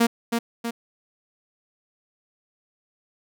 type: tone with echo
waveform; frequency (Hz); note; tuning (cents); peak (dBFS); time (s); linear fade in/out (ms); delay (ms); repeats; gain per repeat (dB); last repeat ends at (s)
sawtooth; 233.1; A#3; 0; -12; 0-0.07; 10; 320; 2; -5; 0.71
effects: none